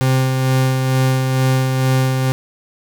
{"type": "tone with tremolo", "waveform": "40% pulse", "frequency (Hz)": 130.81, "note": "C3", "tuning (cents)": 0, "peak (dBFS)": -11, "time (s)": [0.01, 2.32], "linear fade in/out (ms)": 0, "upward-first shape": "sine", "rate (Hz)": 2.2, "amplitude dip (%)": 35, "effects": ["8-bit"]}